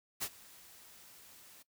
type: noise with ADSR envelope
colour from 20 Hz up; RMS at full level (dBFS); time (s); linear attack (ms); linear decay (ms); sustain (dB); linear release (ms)
white; -35; 0.2-1.63; 29; 57; -22; 12
effects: noise-tail reverb RT60 0.1 s tail -18 dB re dry